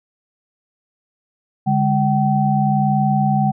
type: tone cluster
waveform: sine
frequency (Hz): 143.2 / 204.4 / 766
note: D3 / G#3 / G5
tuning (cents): -43 / -27 / -40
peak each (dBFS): -18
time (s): 1.66-3.52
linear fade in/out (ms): 20
effects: none